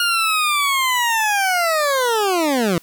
20% pulse linear sweep, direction down, 1428 to 160.1 Hz, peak -11 dBFS, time 0-2.78 s, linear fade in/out 2 ms, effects white hiss -50 dBFS RMS until 2.82 s

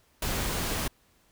pink noise with ADSR envelope, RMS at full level -28 dBFS, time 0.22-0.88 s, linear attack 4 ms, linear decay 9 ms, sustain -2 dB, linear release 7 ms, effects pink hiss -65 dBFS RMS until 1.31 s

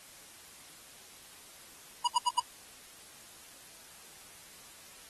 square tone bursts, 969 Hz, B5, 33 cents flat, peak -24 dBFS, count 4, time 2.05-2.399 s, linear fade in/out 5 ms, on 25 ms, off 83 ms, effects white hiss -53 dBFS RMS until 5.09 s + AAC 32 kbps

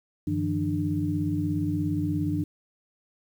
sine tone cluster, 95.4 / 152 / 168.9 / 298.2 Hz, G2 / D#3 / E3 / D4, -47 / -40 / +42 / +27 cents, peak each -30 / -32 / -32 / -27 dBFS, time 0.27-2.44 s, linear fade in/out 5 ms, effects 9-bit

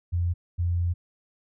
sine tone pair in turn, 86.9 / 86.9 Hz, F2 / F2, -8 / -8 cents, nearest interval unison, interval 0 cents, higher neither, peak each -22 dBFS, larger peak neither, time 0.12-0.34 / 0.58-0.94 s, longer second, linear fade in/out 20 ms, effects none

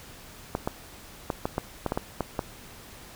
clicks, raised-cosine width 1 ms, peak -12 dBFS, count 10, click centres 0.551 / 0.675 / 1.302 / 1.455 / 1.581 / 1.863 / 1.921 / 1.975 / 2.207 / 2.392 s, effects pink hiss -47 dBFS RMS until 3.15 s

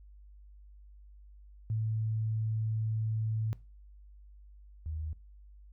sine tone pair in turn, 110 / 77.78 Hz, A2 / D#2, 0 / 0 cents, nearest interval tritone, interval 600 cents, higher first, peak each -29 / -34 dBFS, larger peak first, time 1.7-3.53 / 4.86-5.13 s, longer first, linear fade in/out 0 ms, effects noise-tail reverb RT60 0.3 s tail -20 dB re dry + added 50 Hz sine -51 dBFS peak until 5.72 s

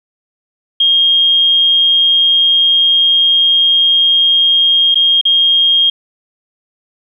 sine tone with dropouts, 3235 Hz, G#7, 46 cents flat, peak -7 dBFS, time 0.8-5.9 s, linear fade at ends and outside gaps 5 ms, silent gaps 4.945-4.955 / 5.213-5.252 s, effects 8-bit

